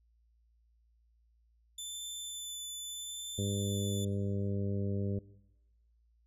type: tone with vibrato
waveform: 20% pulse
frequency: 3520 Hz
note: A7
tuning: in tune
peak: -34 dBFS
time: 1.78-4.05 s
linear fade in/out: 5 ms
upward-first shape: sine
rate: 0.81 Hz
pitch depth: 10 cents each way
type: harmonic tone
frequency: 99.6 Hz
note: G2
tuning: 28 cents sharp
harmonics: 1 / 2 / 3 / 4 / 5 / 6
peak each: -33 / -37 / -44 / -41 / -44 / -51 dBFS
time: 3.38-5.19 s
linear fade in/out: 5 ms
effects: noise-tail reverb RT60 1.0 s tail -21 dB re dry + added 57 Hz sine -66 dBFS peak until 6.26 s